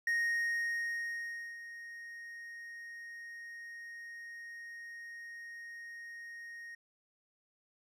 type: tone with ADSR envelope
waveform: triangle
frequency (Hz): 1864.7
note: A#6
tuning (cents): 0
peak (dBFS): -27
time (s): 0.07-6.75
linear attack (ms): 3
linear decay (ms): 1500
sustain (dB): -16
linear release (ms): 5
effects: none